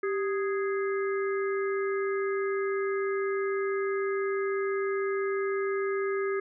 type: harmonic tone with a mistuned harmonic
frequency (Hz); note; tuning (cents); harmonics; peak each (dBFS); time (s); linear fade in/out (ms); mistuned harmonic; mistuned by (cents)
415.3; G#4; 0; 1 / 3 / 4 / 5; -27 / -37 / -39 / -41; 0.03-6.4; 5; 1; -100
effects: none